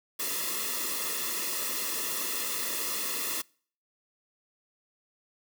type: noise with comb filter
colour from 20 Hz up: white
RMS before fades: -32 dBFS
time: 0.19-3.42 s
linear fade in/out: 10 ms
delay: 1.3 ms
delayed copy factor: -0.85
effects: noise-tail reverb RT60 0.5 s tail -26 dB re dry + high-pass 200 Hz 12 dB/octave